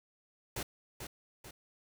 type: noise with echo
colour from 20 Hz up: pink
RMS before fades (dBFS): -38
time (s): 0.56-0.63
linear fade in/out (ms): 5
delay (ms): 440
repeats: 2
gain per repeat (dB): -6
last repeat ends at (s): 1.51
effects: none